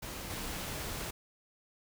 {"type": "noise with level steps", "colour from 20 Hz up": "pink", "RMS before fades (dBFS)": [-42, -39], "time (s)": [0.02, 1.11], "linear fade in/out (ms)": 10, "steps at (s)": 0.3, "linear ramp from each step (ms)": 2, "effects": []}